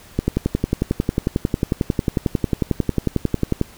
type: click train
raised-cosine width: 3 ms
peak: -4 dBFS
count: 39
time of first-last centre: 0.19-3.613 s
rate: 11.1 Hz
effects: pink hiss -45 dBFS RMS until 3.77 s